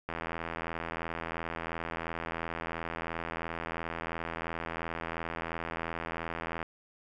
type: click train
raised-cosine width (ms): 0.5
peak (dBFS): -20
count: 543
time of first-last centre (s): 0.09-6.628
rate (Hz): 82.9
effects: none